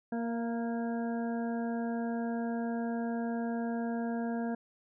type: harmonic tone with a mistuned harmonic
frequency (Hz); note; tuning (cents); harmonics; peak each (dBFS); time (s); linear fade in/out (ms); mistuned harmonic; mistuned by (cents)
233.1; A#3; 0; 1 / 2 / 3 / 4 / 6 / 7; -32 / -40 / -40 / -48 / -52 / -48; 0.12-4.55; 5; 3; -20
effects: none